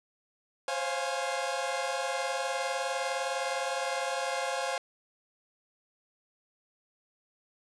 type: chord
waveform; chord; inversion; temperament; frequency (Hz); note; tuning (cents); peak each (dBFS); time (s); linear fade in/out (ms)
sawtooth; Db major seventh; third; equal with one note detuned; 523.3 / 543 / 698.5 / 830.6; C5 / Db5 / F5 / Ab5; 0 / -36 / 0 / 0; -32; 0.68-4.78; 2
effects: resampled to 22050 Hz